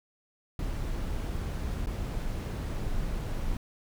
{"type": "noise with dropouts", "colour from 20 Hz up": "brown", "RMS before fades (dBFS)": -32, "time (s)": [0.59, 3.57], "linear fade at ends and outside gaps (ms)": 2, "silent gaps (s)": [1.861, 1.87], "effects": []}